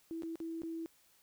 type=tone with dropouts; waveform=sine; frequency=328.3 Hz; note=E4; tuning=7 cents flat; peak=-38 dBFS; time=0.11-0.86 s; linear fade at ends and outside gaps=0 ms; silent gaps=0.222-0.233 / 0.356-0.402 / 0.619-0.634 s; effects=white hiss -68 dBFS RMS until 1.22 s